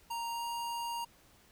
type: tone with pitch glide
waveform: square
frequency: 932.3 to 938.2 Hz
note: A#5 to A#5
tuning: 0 to +11 cents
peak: -36 dBFS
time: 0.1-1.05 s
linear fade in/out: 10 ms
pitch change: +11 cents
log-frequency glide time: 0.31-0.44 s
effects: pink hiss -63 dBFS RMS until 1.51 s